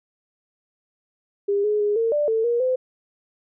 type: tone with pitch steps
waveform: sine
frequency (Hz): 403.1 / 420.7 / 414.3 / 456.1 / 590 / 446.2 / 474.1 / 512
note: G4 / G#4 / G#4 / A#4 / D5 / A4 / A#4 / C5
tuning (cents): +48 / +22 / -4 / -38 / +8 / +24 / +29 / -38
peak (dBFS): -18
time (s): 1.48-2.76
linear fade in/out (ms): 10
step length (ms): 160
effects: none